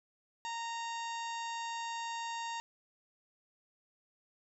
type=harmonic tone with a mistuned harmonic; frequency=926 Hz; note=A#5; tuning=12 cents flat; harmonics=1 / 2 / 3 / 4 / 5 / 6 / 7 / 8; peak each=-38 / -46 / -48 / -49 / -53 / -56 / -52 / -54 dBFS; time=0.45-2.6 s; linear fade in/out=0 ms; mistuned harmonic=7; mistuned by=+45 cents; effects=none